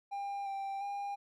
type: tone with pitch steps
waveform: triangle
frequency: 800 / 786 / 805 Hz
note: G5 / G5 / G5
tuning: +35 / +4 / +46 cents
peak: -34 dBFS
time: 0.11-1.16 s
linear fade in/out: 20 ms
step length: 350 ms
effects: none